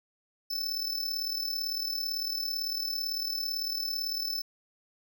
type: tone with amplitude modulation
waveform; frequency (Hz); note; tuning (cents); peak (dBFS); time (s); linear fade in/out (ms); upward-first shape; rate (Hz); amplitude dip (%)
square; 5274; E8; 0; -28; 0.5-4.42; 10; sine; 37.9; 60
effects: none